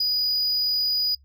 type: tone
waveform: triangle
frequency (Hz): 4929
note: D#8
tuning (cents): -17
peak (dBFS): -19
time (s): 0-1.15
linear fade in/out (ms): 5
effects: noise-tail reverb RT60 0.1 s tail -20 dB re dry + added 69 Hz sine -52 dBFS peak until 1.24 s